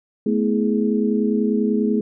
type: tone cluster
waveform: sine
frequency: 217 / 247.2 / 323.3 / 417.6 Hz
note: A3 / B3 / E4 / G#4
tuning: -24 / +2 / -34 / +10 cents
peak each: -19 / -23 / -26 / -23 dBFS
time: 0.26-2.01 s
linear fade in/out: 5 ms
effects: none